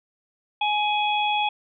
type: harmonic tone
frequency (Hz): 838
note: G#5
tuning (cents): +15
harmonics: 1 / 3 / 4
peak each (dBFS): -22 / -27 / -28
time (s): 0.61-1.49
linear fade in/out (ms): 5
effects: none